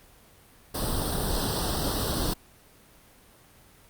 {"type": "noise with comb filter", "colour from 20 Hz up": "pink", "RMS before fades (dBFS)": -28, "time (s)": [0.74, 2.34], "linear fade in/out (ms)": 10, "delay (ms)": 0.22, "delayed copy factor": 0.9, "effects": ["pink hiss -55 dBFS RMS until 3.89 s", "Opus 32 kbps"]}